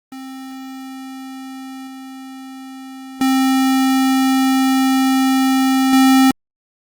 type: tone with level steps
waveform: square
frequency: 264.2 Hz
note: C4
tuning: 17 cents sharp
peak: -30 / -32 / -13 / -9 dBFS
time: 0.12-6.31 s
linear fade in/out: 2 ms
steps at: 1.87 / 3.21 / 5.93 s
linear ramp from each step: 2 ms
effects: Opus 24 kbps